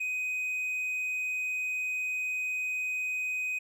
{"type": "tone", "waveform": "triangle", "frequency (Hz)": 2506, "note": "D#7", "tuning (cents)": 12, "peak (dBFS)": -28, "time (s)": [0, 3.59], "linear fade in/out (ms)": 10, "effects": []}